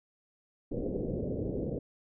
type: low-pass noise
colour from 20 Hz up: white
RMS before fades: -34 dBFS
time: 0.71-1.79 s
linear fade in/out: 10 ms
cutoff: 530 Hz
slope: 48 dB/octave
effects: none